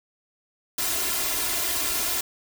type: noise with comb filter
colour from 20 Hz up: white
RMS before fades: -26 dBFS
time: 0.78-2.21 s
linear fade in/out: 5 ms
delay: 2.9 ms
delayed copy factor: +0.9
effects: none